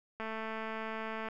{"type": "click train", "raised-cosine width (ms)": 0.5, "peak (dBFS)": -25, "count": 241, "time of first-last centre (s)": [0.2, 1.286], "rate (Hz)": 221, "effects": []}